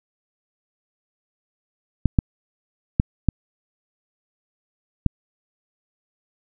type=clicks; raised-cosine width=5 ms; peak=-3 dBFS; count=5; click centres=2.057 / 2.188 / 2.999 / 3.287 / 5.063 s; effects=none